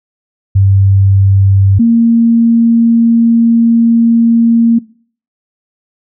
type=tone pair in turn; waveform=sine; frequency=97.7 / 231.2 Hz; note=G2 / A#3; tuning=-5 / -14 cents; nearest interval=octave + minor third; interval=1491 cents; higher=second; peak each=-4 dBFS; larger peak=neither; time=0.55-1.79 / 1.79-4.79 s; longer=second; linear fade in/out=10 ms; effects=noise-tail reverb RT60 0.5 s tail -22 dB re dry